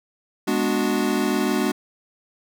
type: chord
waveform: square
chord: G# half-diminished seventh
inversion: none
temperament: equal with one note detuned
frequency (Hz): 207.7 / 246.9 / 293.7 / 367.9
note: G#3 / B3 / D4 / F#4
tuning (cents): 0 / 0 / 0 / -10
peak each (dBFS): -26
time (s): 0.47-1.72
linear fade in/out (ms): 10
effects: none